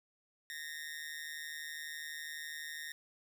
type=tone with amplitude modulation; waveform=sawtooth; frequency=1842 Hz; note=A#6; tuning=21 cents flat; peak=-35 dBFS; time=0.5-2.92 s; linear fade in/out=0 ms; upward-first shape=sine; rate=152 Hz; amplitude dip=80%; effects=none